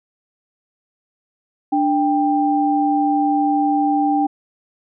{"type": "tone pair together", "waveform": "sine", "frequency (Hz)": [294.6, 790.1], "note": ["D4", "G5"], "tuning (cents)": [6, 13], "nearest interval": "octave + perfect fourth", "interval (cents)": 1707, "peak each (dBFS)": -17, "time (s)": [1.72, 4.27], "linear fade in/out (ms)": 10, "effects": []}